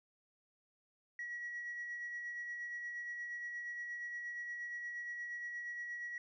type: tone with tremolo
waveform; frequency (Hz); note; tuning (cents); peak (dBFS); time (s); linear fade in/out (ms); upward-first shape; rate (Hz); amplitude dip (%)
sine; 1920; B6; -49; -38; 1.19-6.18; 2; sine; 8.5; 35
effects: tanh soft clip ceiling -37 dBFS